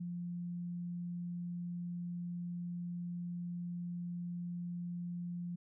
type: tone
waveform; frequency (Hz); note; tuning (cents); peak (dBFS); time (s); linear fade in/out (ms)
sine; 174.61; F3; 0; -38; 0-5.56; 10
effects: none